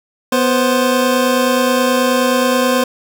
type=tone pair together; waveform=25% pulse; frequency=247.5 / 524.4 Hz; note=B3 / C5; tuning=+4 / +4 cents; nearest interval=octave + minor second; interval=1300 cents; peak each=-11 dBFS; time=0.32-2.84 s; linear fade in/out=5 ms; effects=none